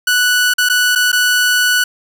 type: tone with dropouts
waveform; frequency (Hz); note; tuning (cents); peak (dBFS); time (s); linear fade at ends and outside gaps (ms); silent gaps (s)
sawtooth; 1480; F#6; 0; -7; 0.07-1.84; 5; 0.538-0.582 / 0.689-0.697 / 0.952-0.957 / 1.118-1.128
effects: none